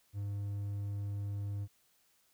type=tone; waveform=triangle; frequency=101.1 Hz; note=G#2; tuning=46 cents flat; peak=-33 dBFS; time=0.13-1.68 s; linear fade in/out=50 ms; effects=white hiss -71 dBFS RMS until 2.33 s